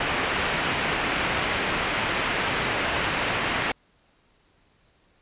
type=low-pass noise; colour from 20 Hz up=white; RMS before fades=-26 dBFS; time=0-3.72 s; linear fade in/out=5 ms; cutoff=2800 Hz; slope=24 dB/octave; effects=pink hiss -63 dBFS RMS until 5.21 s + resampled to 8000 Hz